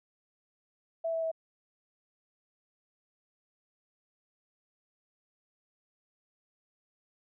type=tone with pitch steps; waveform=sine; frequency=659.3 / 654 / 648.7 Hz; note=E5 / E5 / E5; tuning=0 / -14 / -28 cents; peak=-29 dBFS; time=1.04-1.316 s; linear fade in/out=10 ms; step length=92 ms; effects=none